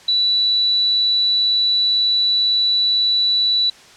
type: tone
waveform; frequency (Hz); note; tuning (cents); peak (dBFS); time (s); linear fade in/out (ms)
sine; 3951; B7; 0; -13; 0.08-3.7; 5
effects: white hiss -44 dBFS RMS until 3.96 s + low-pass 6000 Hz 12 dB/octave